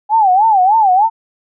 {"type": "tone with vibrato", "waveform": "sine", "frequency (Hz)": 811, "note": "G#5", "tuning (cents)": -41, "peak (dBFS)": -7, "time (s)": [0.09, 1.1], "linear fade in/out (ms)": 50, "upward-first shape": "sine", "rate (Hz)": 3.3, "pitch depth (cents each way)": 190, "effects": []}